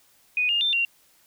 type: tone with pitch steps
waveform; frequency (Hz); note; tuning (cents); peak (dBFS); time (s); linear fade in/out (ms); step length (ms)
sine; 2482 / 2824 / 3575 / 2761; D#7 / F7 / A7 / F7; -5 / +19 / +27 / -20; -20; 0.37-0.85; 2; 120
effects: white hiss -60 dBFS RMS until 1.26 s